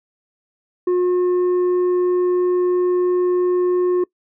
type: tone with tanh clipping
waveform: sine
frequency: 359.7 Hz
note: F#4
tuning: 49 cents flat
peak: -15 dBFS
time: 0.87-4.04 s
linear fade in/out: 5 ms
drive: 4 dB
effects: noise-tail reverb RT60 0.1 s tail -23 dB re dry